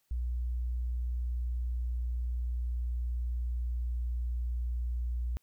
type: tone with pitch glide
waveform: sine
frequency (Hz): 60.5 to 59.98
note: B1 to B1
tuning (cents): -35 to -50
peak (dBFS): -30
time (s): 0.11-5.37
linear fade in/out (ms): 0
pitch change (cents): -15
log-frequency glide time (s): 0.89-4.06
effects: white hiss -75 dBFS RMS until 5.42 s